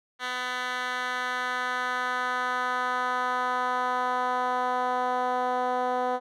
10% pulse tone with band-pass filter sweep, 250.5 Hz, B3, 25 cents sharp, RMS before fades -28 dBFS, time 0.19-6.2 s, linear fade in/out 50 ms, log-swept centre 2300 to 650 Hz, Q 1.5, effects none

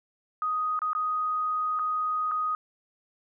sine tone with dropouts, 1248 Hz, D#6, 5 cents sharp, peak -25 dBFS, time 0.42-2.55 s, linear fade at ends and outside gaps 1 ms, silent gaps 0.791-0.818 / 0.932-0.95 / 1.79-1.794 / 2.313-2.317 s, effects none

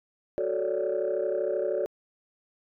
sine chord, D major seventh, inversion first, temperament equal, 370 / 440 / 554.4 / 587.3 Hz, F#4 / A4 / C#5 / D5, 0 / 0 / 0 / 0 cents, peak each -30 dBFS, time 0.38-1.86 s, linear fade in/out 0 ms, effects tanh soft clip ceiling -19 dBFS

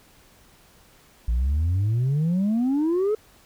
sine exponential sweep, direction up, 55 to 440 Hz, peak -17 dBFS, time 1.28-3.15 s, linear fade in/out 5 ms, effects tanh soft clip ceiling -18 dBFS + pink hiss -55 dBFS RMS until 3.45 s

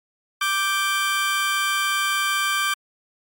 25% pulse tone pair together, 1174.7 / 1568 Hz, D6 / G6, 0 / 0 cents, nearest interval perfect fourth, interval 500 cents, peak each -19 dBFS, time 0.41-2.74 s, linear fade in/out 5 ms, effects MP3 64 kbps

